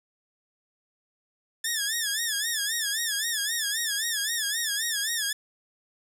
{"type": "tone with vibrato", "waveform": "10% pulse", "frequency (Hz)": 1750, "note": "A6", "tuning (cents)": -10, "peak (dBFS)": -17, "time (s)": [1.64, 5.33], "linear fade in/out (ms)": 5, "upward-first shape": "sine", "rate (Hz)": 3.8, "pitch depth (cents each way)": 130, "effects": []}